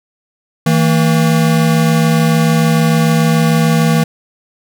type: tone pair together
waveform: square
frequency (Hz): 161.3 / 228.1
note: E3 / A#3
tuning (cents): -37 / -37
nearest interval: tritone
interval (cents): 600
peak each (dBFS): -11 / -15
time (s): 0.66-4.04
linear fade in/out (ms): 5
effects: none